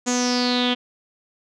sawtooth tone with low-pass filter sweep, 246.9 Hz, B3, in tune, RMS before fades -21 dBFS, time 0.06-0.75 s, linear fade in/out 20 ms, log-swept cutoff 7000 to 3200 Hz, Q 7.9, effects none

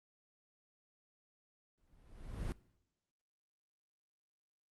brown noise with exponential growth, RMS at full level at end -35 dBFS, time 1.78-2.52 s, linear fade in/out 0 ms, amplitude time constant 160 ms, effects noise-tail reverb RT60 0.9 s tail -22 dB re dry + Opus 32 kbps

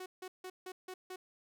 sawtooth tone bursts, 370 Hz, F#4, in tune, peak -39 dBFS, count 6, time 0-1.16 s, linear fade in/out 5 ms, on 60 ms, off 160 ms, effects none

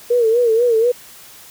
sine tone with vibrato, 465.4 Hz, A#4, 3 cents flat, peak -11 dBFS, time 0.1-0.92 s, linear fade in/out 10 ms, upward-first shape sine, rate 4.1 Hz, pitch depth 96 cents each way, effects white hiss -41 dBFS RMS until 1.5 s

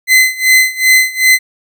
40% pulse tone with tremolo, 2042 Hz, C7, 43 cents flat, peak -3 dBFS, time 0.07-1.39 s, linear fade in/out 50 ms, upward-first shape sine, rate 2.6 Hz, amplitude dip 90%, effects none

